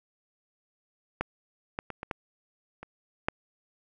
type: clicks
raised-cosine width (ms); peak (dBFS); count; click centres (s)
0.5; -13 / -16 / -21 / -21 / -16 / -26 / -10; 7; 1.21 / 1.789 / 1.903 / 2.031 / 2.112 / 2.83 / 3.285
effects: none